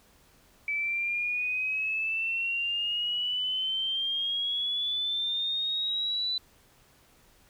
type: exponential sweep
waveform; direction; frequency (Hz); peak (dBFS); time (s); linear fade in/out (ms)
sine; up; 2300 to 3999; -27; 0.68-6.38; 2
effects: pink hiss -61 dBFS RMS until 7.49 s